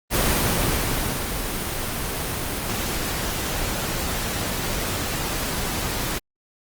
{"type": "noise with ADSR envelope", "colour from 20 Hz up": "pink", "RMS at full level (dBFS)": -19, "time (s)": [0.1, 6.19], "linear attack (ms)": 48, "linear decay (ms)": 1100, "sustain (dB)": -7, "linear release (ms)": 14, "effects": ["Opus 24 kbps"]}